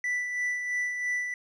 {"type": "tone with tremolo", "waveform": "triangle", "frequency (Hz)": 1975.5, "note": "B6", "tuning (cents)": 0, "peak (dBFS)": -24, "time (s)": [0.04, 1.34], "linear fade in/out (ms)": 2, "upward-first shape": "sine", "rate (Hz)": 3, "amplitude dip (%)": 45, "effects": ["resampled to 22050 Hz"]}